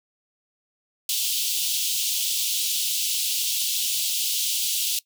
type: high-pass noise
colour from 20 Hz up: pink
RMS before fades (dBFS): -25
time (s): 1.09-4.99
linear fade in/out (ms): 2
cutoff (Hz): 2900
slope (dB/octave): 48
effects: noise-tail reverb RT60 0.1 s tail -20 dB re dry